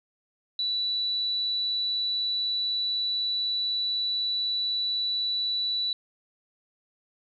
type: tone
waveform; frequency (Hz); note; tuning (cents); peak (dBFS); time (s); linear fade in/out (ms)
sine; 3952; B7; 0; -25; 0.59-5.93; 2
effects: none